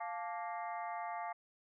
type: harmonic tone with a mistuned harmonic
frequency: 233.1 Hz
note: A#3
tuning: in tune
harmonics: 3 / 4 / 5 / 6 / 7 / 8 / 9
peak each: -42 / -43 / -46 / -58 / -59 / -54 / -52 dBFS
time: 0-1.33 s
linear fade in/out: 10 ms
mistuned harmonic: 4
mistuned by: -110 cents
effects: none